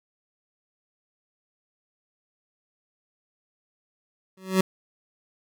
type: tone with exponential growth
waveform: 25% pulse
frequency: 188.4 Hz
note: F#3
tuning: 32 cents sharp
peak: -11 dBFS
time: 4.37-4.61 s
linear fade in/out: 5 ms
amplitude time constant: 52 ms
effects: none